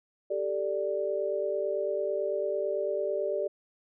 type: chord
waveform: sine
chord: G suspended second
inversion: none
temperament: just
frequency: 392 / 441 / 588 Hz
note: G4 / A4 / D5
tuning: 0 / +4 / +2 cents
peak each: -32 / -34 / -30 dBFS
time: 0.3-3.48 s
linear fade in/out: 10 ms
effects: none